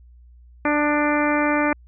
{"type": "harmonic tone with a mistuned harmonic", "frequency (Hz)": 295.5, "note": "D4", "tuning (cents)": 11, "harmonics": [1, 2, 3, 4, 5, 6, 7, 8], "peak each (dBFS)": [-21, -24, -26, -27, -28, -29, -29, -30], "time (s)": [0.65, 1.73], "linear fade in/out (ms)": 2, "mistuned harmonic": 4, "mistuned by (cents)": 16, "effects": ["added 60 Hz sine -45 dBFS peak until 1.87 s"]}